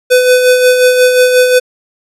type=tone with tremolo; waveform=square; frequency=502 Hz; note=B4; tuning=28 cents sharp; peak=-4 dBFS; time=0.1-1.6 s; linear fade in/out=20 ms; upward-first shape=sine; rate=5.6 Hz; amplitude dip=45%; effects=resampled to 32000 Hz